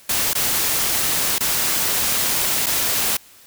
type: noise with dropouts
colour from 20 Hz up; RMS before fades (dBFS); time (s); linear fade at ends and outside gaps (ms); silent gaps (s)
white; -20; 0.09-3.17; 5; 0.334-0.351 / 1.384-1.405 / 2.661-2.665
effects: white hiss -48 dBFS RMS until 3.46 s